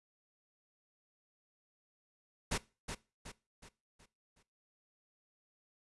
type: noise with echo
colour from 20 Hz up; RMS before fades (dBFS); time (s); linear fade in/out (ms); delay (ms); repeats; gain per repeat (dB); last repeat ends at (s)
pink; -34; 2.51-2.58; 10; 370; 5; -7; 4.43
effects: noise-tail reverb RT60 0.3 s tail -20 dB re dry + resampled to 24000 Hz